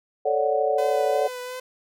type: chord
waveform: sine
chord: D major seventh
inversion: second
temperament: equal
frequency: 440 / 554.4 / 587.3 / 740 Hz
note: A4 / C#5 / D5 / F#5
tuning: 0 / 0 / 0 / 0 cents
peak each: -25 dBFS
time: 0.25-1.28 s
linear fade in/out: 10 ms
type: tone with vibrato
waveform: sawtooth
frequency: 503 Hz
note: B4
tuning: 32 cents sharp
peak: -28 dBFS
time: 0.78-1.6 s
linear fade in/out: 5 ms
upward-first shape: triangle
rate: 2.8 Hz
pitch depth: 27 cents each way
effects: none